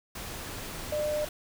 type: tone in noise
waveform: sine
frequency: 601 Hz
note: D5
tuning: 40 cents sharp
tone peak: -27 dBFS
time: 0.92-1.25 s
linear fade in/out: 5 ms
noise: pink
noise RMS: -39 dBFS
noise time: 0.15-1.29 s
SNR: +9 dB
effects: none